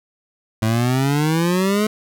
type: exponential sweep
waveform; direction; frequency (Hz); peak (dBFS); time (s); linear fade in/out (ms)
25% pulse; up; 108.1 to 216.6; -12; 0.62-1.87; 5
effects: none